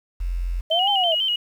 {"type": "tone", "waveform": "sine", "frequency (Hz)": 43.65, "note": "F1", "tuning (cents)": 0, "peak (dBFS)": -22, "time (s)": [0.2, 0.61], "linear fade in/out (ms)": 10}
{"type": "linear two-way sweep", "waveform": "sine", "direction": "up then down", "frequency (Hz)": [622.3, 830, 622.3], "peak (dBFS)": -20, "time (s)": [0.7, 1.15], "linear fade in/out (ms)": 10, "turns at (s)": 0.9}
{"type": "tone with vibrato", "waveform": "sine", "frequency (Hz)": 2997, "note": "F#7", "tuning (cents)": 22, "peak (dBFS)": -19, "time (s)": [0.71, 1.36], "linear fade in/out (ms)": 5, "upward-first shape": "square", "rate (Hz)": 6.1, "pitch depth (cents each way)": 58}
{"effects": ["8-bit"]}